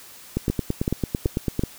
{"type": "two click trains", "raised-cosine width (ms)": 3, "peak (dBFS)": [-9, -9], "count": [12, 4], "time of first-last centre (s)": [[0.37, 1.594], [0.5, 1.636]], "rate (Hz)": [8.99, 2.64], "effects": ["white hiss -45 dBFS RMS until 1.78 s"]}